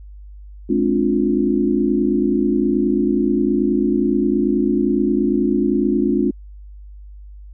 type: chord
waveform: sine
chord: D half-diminished seventh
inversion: second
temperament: just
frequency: 211.4 / 264.3 / 293.7 / 352.4 Hz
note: Ab3 / C4 / D4 / F4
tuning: +31 / +18 / 0 / +16 cents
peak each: -20 dBFS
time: 0.69-6.31 s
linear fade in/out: 10 ms
effects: added 50 Hz sine -35 dBFS peak until 7.53 s